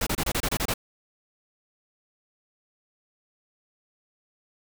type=noise bursts; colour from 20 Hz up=pink; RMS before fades=-26 dBFS; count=9; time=0.01-0.739 s; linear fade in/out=5 ms; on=57 ms; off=27 ms; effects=none